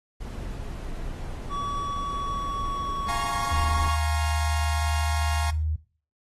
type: noise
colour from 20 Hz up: brown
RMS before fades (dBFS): -34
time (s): 0.2-3.89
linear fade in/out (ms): 10
type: tone with pitch glide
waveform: triangle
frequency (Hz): 1138 to 1104.3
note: C#6 to C#6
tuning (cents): +45 to -7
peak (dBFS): -26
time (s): 1.49-3.98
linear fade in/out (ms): 50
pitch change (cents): -52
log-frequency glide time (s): 1.75-3.86
type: chord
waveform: sawtooth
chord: Bb minor seventh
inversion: second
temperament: equal with one note detuned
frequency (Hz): 698.5 / 830.6 / 932.3 / 1083.4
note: F5 / Ab5 / Bb5 / Db6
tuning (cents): 0 / 0 / 0 / -40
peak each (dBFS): -31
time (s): 3.08-5.51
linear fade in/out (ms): 10
type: tone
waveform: sine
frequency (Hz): 77.78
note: D#2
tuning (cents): 0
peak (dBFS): -23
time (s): 3.51-5.76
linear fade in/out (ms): 5
effects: noise-tail reverb RT60 0.4 s tail -18 dB re dry + AAC 32 kbps